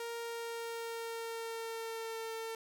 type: tone with pitch glide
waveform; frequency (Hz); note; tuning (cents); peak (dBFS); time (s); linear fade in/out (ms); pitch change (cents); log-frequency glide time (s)
sawtooth; 466.2 to 450.3; A#4 to A4; 0 to +40; -35; 0-2.55; 2; -60; 0.16-2.25
effects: none